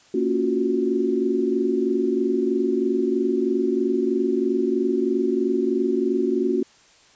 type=chord; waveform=sine; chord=Gb major seventh; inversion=first; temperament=just; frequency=231.2 / 277.5 / 346.9 / 370 Hz; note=Bb3 / Db4 / F4 / Gb4; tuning=-14 / +2 / -12 / 0 cents; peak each=-26 / -25 / -26 / -22 dBFS; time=0.14-6.63 s; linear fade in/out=5 ms; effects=white hiss -54 dBFS RMS until 7.15 s + resampled to 16000 Hz